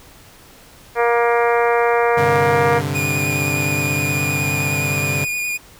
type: harmonic tone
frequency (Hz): 236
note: A#3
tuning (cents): +22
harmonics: 2 / 3 / 4 / 5 / 6 / 7 / 8 / 9 / 10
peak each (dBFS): -16 / -20 / -22 / -24 / -26 / -27 / -28 / -29 / -30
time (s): 0.95-2.82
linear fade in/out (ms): 50
type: chord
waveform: sawtooth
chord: G suspended fourth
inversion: none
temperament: equal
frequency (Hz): 98 / 130.81 / 146.83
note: G2 / C3 / D3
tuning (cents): 0 / 0 / 0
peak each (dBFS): -22 / -21 / -19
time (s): 2.17-5.25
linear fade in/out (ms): 10
type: tone with vibrato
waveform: 45% pulse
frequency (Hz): 2447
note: D#7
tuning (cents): -29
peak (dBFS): -20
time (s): 2.94-5.58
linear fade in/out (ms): 20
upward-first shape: triangle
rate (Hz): 9.6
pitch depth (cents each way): 21
effects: pink hiss -45 dBFS RMS until 5.79 s